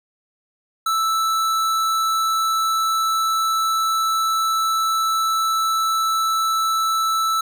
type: tone with hard clipping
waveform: sine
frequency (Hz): 1318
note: E6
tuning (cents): -1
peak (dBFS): -19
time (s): 0.86-7.41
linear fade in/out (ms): 5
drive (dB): 18
effects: none